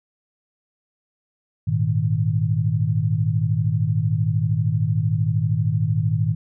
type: chord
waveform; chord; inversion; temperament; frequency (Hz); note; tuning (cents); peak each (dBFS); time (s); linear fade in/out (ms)
sine; Ab suspended second; none; just; 103.83 / 116.8 / 155.74; Ab2 / Bb2 / Eb3; 0 / +4 / +2; -22; 1.67-6.35; 10
effects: none